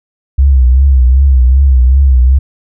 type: tone with vibrato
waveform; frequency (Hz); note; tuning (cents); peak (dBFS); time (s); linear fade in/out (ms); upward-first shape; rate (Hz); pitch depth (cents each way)
sine; 65.41; C2; 0; -3; 0.38-2.39; 10; triangle; 2.6; 120
effects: none